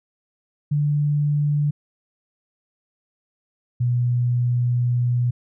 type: tone pair in turn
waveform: sine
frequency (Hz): 146.83 / 122.21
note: D3 / B2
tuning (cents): 0 / -18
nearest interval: minor third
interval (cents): 318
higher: first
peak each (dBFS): -17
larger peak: neither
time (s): 0.71-1.71 / 3.8-5.31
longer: second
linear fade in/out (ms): 10
effects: none